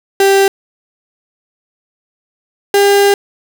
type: tone pair in turn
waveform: 35% pulse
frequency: 392 / 401.6 Hz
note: G4 / G4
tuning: 0 / +42 cents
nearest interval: unison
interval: 42 cents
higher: second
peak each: -5 dBFS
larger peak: neither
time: 0.2-0.48 / 2.74-3.14 s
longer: second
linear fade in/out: 2 ms
effects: none